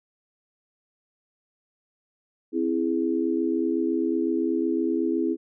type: chord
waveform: sine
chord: C augmented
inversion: none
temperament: equal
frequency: 261.6 / 329.6 / 415.3 Hz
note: C4 / E4 / G#4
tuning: 0 / 0 / 0 cents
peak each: -27 / -24 / -29 dBFS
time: 2.52-5.37 s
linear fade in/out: 50 ms
effects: none